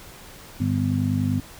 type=harmonic tone; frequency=50.1 Hz; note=G1; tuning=38 cents sharp; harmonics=2 / 3 / 4 / 5; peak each=-24 / -27 / -29 / -24 dBFS; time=0.6-1.4 s; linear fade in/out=5 ms; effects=pink hiss -44 dBFS RMS until 1.59 s